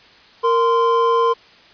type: tone pair together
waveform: triangle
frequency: 464.4 / 1035.9 Hz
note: A#4 / C6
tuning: -7 / -18 cents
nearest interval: octave + major second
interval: 1389 cents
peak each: -14 dBFS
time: 0.43-1.34 s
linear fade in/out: 20 ms
effects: white hiss -47 dBFS RMS until 1.73 s + resampled to 11025 Hz